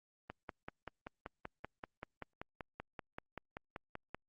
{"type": "click train", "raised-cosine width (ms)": 0.5, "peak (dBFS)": -28, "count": 21, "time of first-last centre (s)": [0.3, 4.146], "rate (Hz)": 5.2, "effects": ["Opus 32 kbps"]}